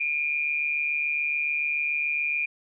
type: tone with amplitude modulation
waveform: sine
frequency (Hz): 2417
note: D7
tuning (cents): +49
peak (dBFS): -21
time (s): 0-2.46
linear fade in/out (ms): 10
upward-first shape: sine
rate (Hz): 147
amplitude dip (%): 60
effects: none